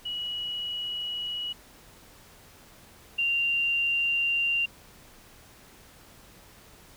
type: tone pair in turn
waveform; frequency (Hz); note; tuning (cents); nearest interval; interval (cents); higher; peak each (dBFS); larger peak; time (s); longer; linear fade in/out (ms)
sine; 2919 / 2777; F#7 / F7; -24 / -10; minor second; 86; first; -30 / -23; second; 0.05-1.53 / 3.18-4.66; neither; 10
effects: pink hiss -53 dBFS RMS until 6.96 s